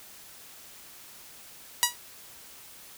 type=tone with exponential decay; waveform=5% pulse; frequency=967 Hz; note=B5; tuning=37 cents flat; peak=-4 dBFS; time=1.83-1.97 s; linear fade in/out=0 ms; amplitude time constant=29 ms; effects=white hiss -49 dBFS RMS until 2.97 s